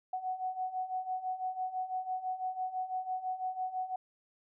sine beating tone pair, 740 / 746 Hz, F#5 / F#5, 0 / +14 cents, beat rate 6 Hz, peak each -39 / -35 dBFS, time 0.13-3.96 s, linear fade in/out 5 ms, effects none

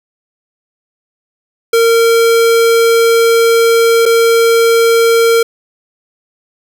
square tone with dropouts, 460 Hz, A#4, 23 cents flat, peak -7 dBFS, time 1.73-5.43 s, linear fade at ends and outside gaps 5 ms, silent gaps 4.056-4.06 s, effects none

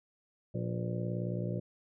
harmonic tone with a mistuned harmonic, 58.9 Hz, A#1, 19 cents sharp, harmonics 2 / 3 / 4 / 5 / 6 / 7 / 8 / 9 / 10, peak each -35 / -37 / -47 / -48 / -42 / -52 / -50 / -44 / -45 dBFS, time 0.54-1.6 s, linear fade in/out 10 ms, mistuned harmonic 9, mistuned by -69 cents, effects none

